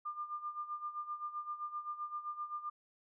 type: tone with tremolo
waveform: sine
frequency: 1200 Hz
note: D6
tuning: 37 cents sharp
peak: -36 dBFS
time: 0.05-2.7 s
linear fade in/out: 10 ms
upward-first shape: sine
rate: 7.7 Hz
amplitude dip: 75%
effects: none